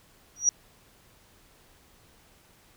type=tone with exponential growth; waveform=sine; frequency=5780 Hz; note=F#8; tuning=41 cents flat; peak=-14 dBFS; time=0.36-0.49 s; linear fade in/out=1 ms; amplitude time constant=28 ms; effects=pink hiss -59 dBFS RMS until 2.76 s